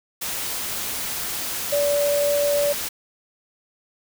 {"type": "tone in noise", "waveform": "sine", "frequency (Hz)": 577, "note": "D5", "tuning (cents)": -31, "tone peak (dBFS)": -18, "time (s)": [1.72, 2.73], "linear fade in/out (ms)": 10, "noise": "white", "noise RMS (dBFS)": -28, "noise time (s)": [0.21, 2.89], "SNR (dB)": 7, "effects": []}